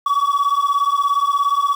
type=beating tone pair; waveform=triangle; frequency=1127 / 1144 Hz; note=C#6 / D6; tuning=+28 / -46 cents; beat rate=17 Hz; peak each=-14 / -15 dBFS; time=0.06-1.75 s; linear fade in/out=5 ms; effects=tanh soft clip ceiling -10 dBFS + 7-bit